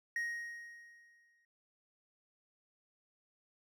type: tone with exponential decay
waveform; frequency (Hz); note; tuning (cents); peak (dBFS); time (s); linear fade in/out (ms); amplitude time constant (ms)
triangle; 1876; A#6; +11; -31; 0.16-1.45; 2; 280
effects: none